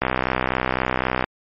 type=click train; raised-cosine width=0.5 ms; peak=-4 dBFS; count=79; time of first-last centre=0.02-1.241 s; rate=63.9 Hz; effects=MP3 32 kbps